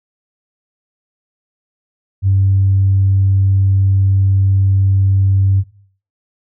sine tone, 97 Hz, G2, 18 cents flat, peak -8 dBFS, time 2.22-5.64 s, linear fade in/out 50 ms, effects noise-tail reverb RT60 0.5 s tail -18 dB re dry + tanh soft clip ceiling -4 dBFS

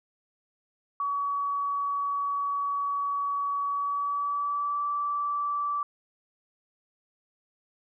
sine tone with pitch glide, 1133 to 1160.8 Hz, C#6 to D6, +37 to -21 cents, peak -26 dBFS, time 1-5.83 s, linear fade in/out 2 ms, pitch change +42 cents, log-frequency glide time 3.67-4.85 s, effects none

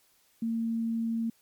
sine tone, 228.1 Hz, A#3, 37 cents flat, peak -27 dBFS, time 0.42-1.3 s, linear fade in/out 5 ms, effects white hiss -66 dBFS RMS until 1.41 s + MP3 96 kbps

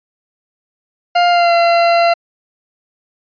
40% pulse tone with pitch glide, 702 to 682.8 Hz, F5 to F5, +9 to -39 cents, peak -8 dBFS, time 1.15-2.14 s, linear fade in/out 10 ms, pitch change -48 cents, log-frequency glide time 1.3-1.53 s, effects resampled to 11025 Hz

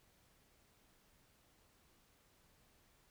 silence, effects pink hiss -71 dBFS RMS until 3.1 s

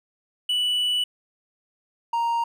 triangle tone pair in turn, 2960 / 932.3 Hz, F#7 / A#5, 0 / 0 cents, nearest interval octave + minor sixth, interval 2000 cents, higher first, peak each -19 dBFS, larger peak neither, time 0.49-1.04 / 2.13-2.44 s, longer first, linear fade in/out 5 ms, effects none

